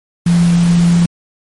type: tone in noise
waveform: sine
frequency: 172 Hz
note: F3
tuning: 26 cents flat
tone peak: -7 dBFS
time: 0.26-1.06 s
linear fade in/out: 5 ms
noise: pink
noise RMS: -25 dBFS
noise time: 0.26-1.06 s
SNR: +15 dB
effects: MP3 48 kbps